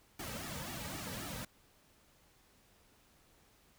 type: noise with flanger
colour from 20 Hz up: pink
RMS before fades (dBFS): -43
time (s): 0.19-1.45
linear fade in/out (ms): 5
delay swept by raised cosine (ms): 1.9 to 2.9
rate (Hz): 3.8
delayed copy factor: -0.9
effects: pink hiss -67 dBFS RMS until 3.78 s